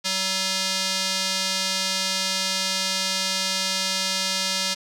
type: tone with band-pass filter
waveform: square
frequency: 190 Hz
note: F#3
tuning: 46 cents sharp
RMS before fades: -25 dBFS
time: 0.04-4.75 s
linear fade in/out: 20 ms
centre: 4900 Hz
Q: 1.6
effects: none